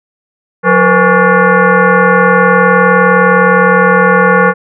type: tone with frequency modulation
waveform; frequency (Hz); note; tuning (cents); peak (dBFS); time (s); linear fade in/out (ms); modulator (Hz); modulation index
sine; 466.2; A#4; 0; -4; 0.63-4.54; 50; 324; 3.9
effects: none